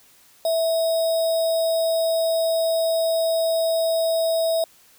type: tone with sample-and-hold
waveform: sine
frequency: 655 Hz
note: E5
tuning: 11 cents flat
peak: -18 dBFS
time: 0.45-4.64 s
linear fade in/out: 2 ms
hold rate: 4410 Hz
effects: white hiss -54 dBFS RMS until 4.98 s